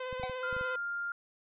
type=tone with vibrato; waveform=sawtooth; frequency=510 Hz; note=C5; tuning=44 cents flat; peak=-32 dBFS; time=0-0.76 s; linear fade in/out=5 ms; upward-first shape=sine; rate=17 Hz; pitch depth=20 cents each way
type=clicks; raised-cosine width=5 ms; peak=-33 dBFS; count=7; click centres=0.128 / 0.198 / 0.237 / 0.297 / 0.528 / 0.566 / 0.611 s
type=tone with exponential decay; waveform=square; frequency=756 Hz; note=F#5; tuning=37 cents sharp; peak=-33 dBFS; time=0.23-0.38 s; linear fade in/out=1 ms; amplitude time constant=31 ms
type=tone; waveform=sine; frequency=1400 Hz; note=F6; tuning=4 cents sharp; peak=-33 dBFS; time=0.43-1.12 s; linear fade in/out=2 ms
effects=resampled to 8000 Hz